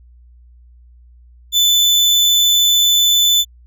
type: tone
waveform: 35% pulse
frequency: 3507 Hz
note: A7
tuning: 6 cents flat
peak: -8 dBFS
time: 1.52-3.45 s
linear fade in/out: 50 ms
effects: added 60 Hz sine -42 dBFS peak until 3.66 s